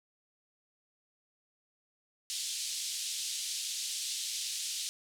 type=band-pass noise; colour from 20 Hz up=pink; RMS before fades=-37 dBFS; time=2.3-4.89 s; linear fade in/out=0 ms; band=3400 to 9600 Hz; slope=24 dB/octave; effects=none